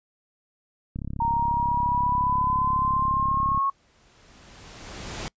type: click train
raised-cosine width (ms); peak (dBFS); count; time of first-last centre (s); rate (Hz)
5; -20; 91; 0.96-3.576; 34.4
type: exponential sweep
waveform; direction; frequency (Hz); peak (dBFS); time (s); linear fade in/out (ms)
sine; up; 925 to 1100; -21; 1.2-3.7; 5
type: noise with exponential growth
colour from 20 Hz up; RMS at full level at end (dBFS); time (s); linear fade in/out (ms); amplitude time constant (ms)
pink; -32; 3.39-5.28; 0; 410
effects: noise-tail reverb RT60 0.1 s tail -26 dB re dry + resampled to 16000 Hz